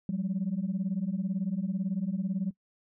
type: beating tone pair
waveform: sine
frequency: 179.9 / 197.9 Hz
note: F#3 / G3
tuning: -48 / +17 cents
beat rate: 18 Hz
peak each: -30 dBFS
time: 0.09-2.51 s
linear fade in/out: 2 ms
effects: noise-tail reverb RT60 0.1 s tail -22 dB re dry + tanh soft clip ceiling -23 dBFS